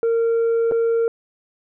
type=tone with dropouts; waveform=sine; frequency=460 Hz; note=A#4; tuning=23 cents flat; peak=-13 dBFS; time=0.03-1.08 s; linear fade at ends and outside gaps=1 ms; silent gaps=0.713-0.72 s; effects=tanh soft clip ceiling -15 dBFS